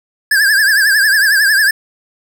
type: tone with vibrato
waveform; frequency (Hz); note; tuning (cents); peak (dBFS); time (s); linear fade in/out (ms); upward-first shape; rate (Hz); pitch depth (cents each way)
square; 1661.2; G#6; 0; -9; 0.31-1.71; 5; triangle; 11; 130
effects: none